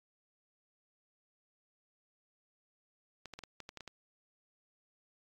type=clicks; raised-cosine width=0.2 ms; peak=-28 dBFS; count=9; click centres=3.257 / 3.337 / 3.39 / 3.437 / 3.603 / 3.691 / 3.773 / 3.807 / 3.877 s; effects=AAC 64 kbps